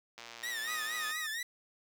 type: click train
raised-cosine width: 0.2 ms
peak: -29 dBFS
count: 110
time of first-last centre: 0.18-1.112 s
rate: 117 Hz
type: tone with vibrato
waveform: sawtooth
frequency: 1843 Hz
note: A#6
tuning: 20 cents flat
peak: -32 dBFS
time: 0.43-1.43 s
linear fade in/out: 5 ms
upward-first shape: triangle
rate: 4.3 Hz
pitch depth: 130 cents each way
type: tone with tremolo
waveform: sawtooth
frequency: 1244.5 Hz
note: D#6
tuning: in tune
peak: -34 dBFS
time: 0.67-1.27 s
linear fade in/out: 10 ms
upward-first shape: triangle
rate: 3.3 Hz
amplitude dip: 60%
effects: high-pass 300 Hz 12 dB/octave + 9-bit